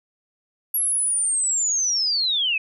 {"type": "linear sweep", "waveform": "sine", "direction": "down", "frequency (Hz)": [11430, 2489], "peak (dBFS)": -19, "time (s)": [0.74, 2.58], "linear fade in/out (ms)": 5, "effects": []}